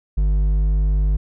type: tone with hard clipping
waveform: triangle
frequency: 50.3 Hz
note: G1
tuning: 45 cents sharp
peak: -16 dBFS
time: 0.17-1.17 s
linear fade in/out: 10 ms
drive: 9 dB
effects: none